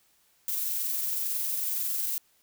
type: noise with amplitude modulation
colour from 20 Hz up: violet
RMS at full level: -29 dBFS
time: 0.48-2.18 s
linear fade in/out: 2 ms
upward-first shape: sine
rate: 21.9 Hz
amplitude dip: 25%
effects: white hiss -66 dBFS RMS until 2.42 s